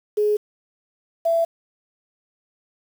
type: tone pair in turn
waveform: sine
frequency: 420 / 666.7 Hz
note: G#4 / E5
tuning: +19 / +19 cents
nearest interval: minor sixth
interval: 800 cents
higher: second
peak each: -16 dBFS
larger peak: neither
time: 0.17-0.37 / 1.25-1.45 s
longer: neither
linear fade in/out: 10 ms
effects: 7-bit